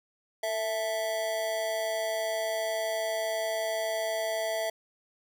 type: tone with amplitude modulation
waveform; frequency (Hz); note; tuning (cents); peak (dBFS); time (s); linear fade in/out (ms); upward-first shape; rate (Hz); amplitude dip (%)
square; 659.3; E5; 0; -26; 0.43-4.7; 5; sine; 212; 70
effects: none